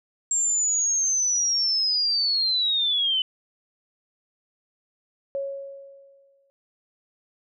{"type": "linear sweep", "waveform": "sine", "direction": "down", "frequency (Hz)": [7459, 3000], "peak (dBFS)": -20, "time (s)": [0.31, 3.22], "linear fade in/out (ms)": 2}
{"type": "tone with exponential decay", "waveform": "sine", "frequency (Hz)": 552, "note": "C#5", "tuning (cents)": -7, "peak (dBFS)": -24, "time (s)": [5.35, 6.5], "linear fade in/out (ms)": 0, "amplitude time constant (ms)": 250}
{"effects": []}